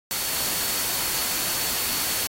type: tone in noise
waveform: sine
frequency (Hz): 4435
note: C#8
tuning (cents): 0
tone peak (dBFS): -35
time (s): 0.11-2.27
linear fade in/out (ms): 0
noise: white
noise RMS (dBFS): -26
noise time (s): 0.11-2.27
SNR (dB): -12
effects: AAC 48 kbps